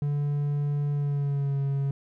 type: tone with pitch glide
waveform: triangle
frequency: 144.9 to 138.68 Hz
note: D3 to C#3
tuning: -23 to +1 cents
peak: -22 dBFS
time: 0.02-1.91 s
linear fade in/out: 2 ms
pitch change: -76 cents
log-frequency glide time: 0.92-1.59 s
effects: none